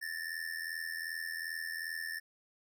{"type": "ring-modulated tone", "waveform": "square", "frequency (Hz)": 1782, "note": "A6", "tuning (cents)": 22, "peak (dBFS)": -35, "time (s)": [0.01, 2.2], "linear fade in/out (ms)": 20, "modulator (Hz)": 41.3, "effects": []}